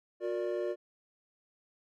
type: chord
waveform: triangle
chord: Gb augmented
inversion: none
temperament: equal with one note detuned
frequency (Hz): 360.9 / 466.2 / 587.3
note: Gb4 / Bb4 / D5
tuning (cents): -43 / 0 / 0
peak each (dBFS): -32 / -36 / -34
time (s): 0.2-0.76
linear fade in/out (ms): 50
effects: none